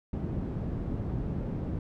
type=low-pass noise; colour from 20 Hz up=white; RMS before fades=-33 dBFS; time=0.13-1.79 s; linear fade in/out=2 ms; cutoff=200 Hz; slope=12 dB/octave; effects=none